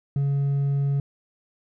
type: tone with hard clipping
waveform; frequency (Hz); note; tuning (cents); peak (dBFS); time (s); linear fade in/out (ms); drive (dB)
sine; 140; C#3; +18; -21; 0.16-1; 2; 2
effects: none